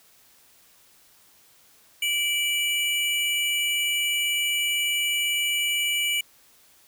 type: tone pair together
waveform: square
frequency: 2326 / 2931 Hz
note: D7 / F#7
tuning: -17 / -17 cents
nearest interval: major third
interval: 400 cents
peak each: -26 / -26 dBFS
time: 2.02-6.21 s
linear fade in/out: 5 ms
effects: white hiss -57 dBFS RMS until 6.87 s